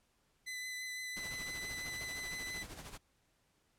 sawtooth tone with vibrato, 2010 Hz, B6, 30 cents sharp, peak -37 dBFS, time 0.46-2.64 s, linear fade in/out 20 ms, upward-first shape triangle, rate 5.9 Hz, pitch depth 15 cents each way
pink noise with tremolo, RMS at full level -47 dBFS, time 1.16-2.98 s, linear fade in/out 10 ms, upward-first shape sine, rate 13 Hz, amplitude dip 60%
effects pink hiss -75 dBFS RMS until 3.78 s + low-pass 12000 Hz 12 dB/octave

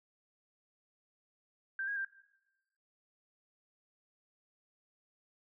sine tone with pitch steps, 1571 / 1640 / 1581 Hz, G6 / G#6 / G6, +3 / -22 / +14 cents, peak -34 dBFS, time 1.79-2.048 s, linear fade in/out 2 ms, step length 86 ms, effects noise-tail reverb RT60 1.0 s tail -19 dB re dry

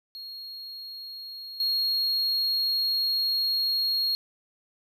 triangle tone with level steps, 4283 Hz, C8, 40 cents sharp, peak -36 / -22 dBFS, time 0.15-4.15 s, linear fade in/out 0 ms, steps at 1.6 s, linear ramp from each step 2 ms, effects none

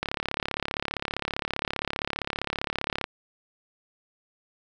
click train, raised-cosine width 0.3 ms, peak -11 dBFS, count 107, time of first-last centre 0.03-3.041 s, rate 35.2 Hz, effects none

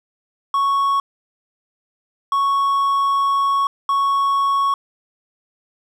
triangle tone bursts at uneven times, 1108.7 Hz, C#6, in tune, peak -13 dBFS, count 3, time 0.54-1 / 2.32-3.67 / 3.89-4.74 s, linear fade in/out 2 ms, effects none

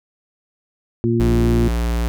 harmonic tone, 116.54 Hz, A#2, in tune, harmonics 1 / 2 / 3, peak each -19 / -19 / -19 dBFS, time 1.04-1.68 s, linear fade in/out 0 ms
square tone, 58.27 Hz, A#1, in tune, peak -18 dBFS, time 1.2-2.08 s, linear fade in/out 0 ms
effects none

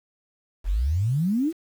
sine exponential sweep, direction up, 40.26 to 349.7 Hz, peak -20 dBFS, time 0.64-1.53 s, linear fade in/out 50 ms, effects 8-bit

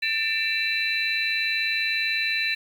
sine tone cluster, 1789 / 2333 / 2675 / 3991 Hz, A6 / D7 / E7 / B7, +28 / -12 / +25 / +17 cents, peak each -28 dBFS, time 0.02-2.55 s, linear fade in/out 10 ms, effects 8-bit

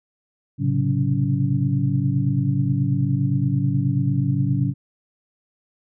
sine tone cluster, 109.4 / 127.7 / 137.1 / 185.7 / 283 Hz, A2 / C3 / C#3 / F#3 / C#4, -9 / -42 / -19 / +7 / +36 cents, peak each -25 / -28 / -20 / -26 / -27 dBFS, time 0.58-4.74 s, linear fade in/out 50 ms, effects none

